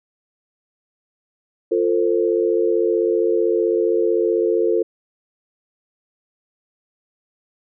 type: chord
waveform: sine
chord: F major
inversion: none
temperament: equal with one note detuned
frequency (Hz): 349.2 / 447.7 / 523.3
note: F4 / A4 / C5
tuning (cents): 0 / +30 / 0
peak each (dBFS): -19 / -18 / -24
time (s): 1.71-4.83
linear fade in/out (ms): 10
effects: none